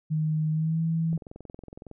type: tone with pitch glide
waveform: sine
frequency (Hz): 155.56 to 163.39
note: D#3 to E3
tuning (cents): 0 to -15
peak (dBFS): -23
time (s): 0.1-1.18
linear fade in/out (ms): 20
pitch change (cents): +85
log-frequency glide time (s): 0.51-0.81
type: click train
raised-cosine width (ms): 2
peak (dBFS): -29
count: 18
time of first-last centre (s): 1.13-1.913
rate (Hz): 21.7
effects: none